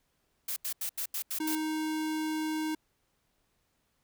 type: noise bursts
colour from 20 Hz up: blue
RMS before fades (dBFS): -34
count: 7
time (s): 0.48-1.553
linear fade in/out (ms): 5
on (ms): 83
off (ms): 82
type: tone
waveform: square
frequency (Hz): 312.1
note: D#4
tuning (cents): +5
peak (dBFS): -31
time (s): 1.4-2.75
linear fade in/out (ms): 5
effects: pink hiss -75 dBFS RMS until 4.03 s